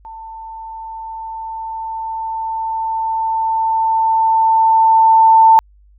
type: tone with level ramp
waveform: sine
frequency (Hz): 893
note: A5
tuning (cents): +25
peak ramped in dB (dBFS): -30 to -4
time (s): 0.05-5.59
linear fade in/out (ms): 0
effects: added 50 Hz sine -45 dBFS peak until 5.98 s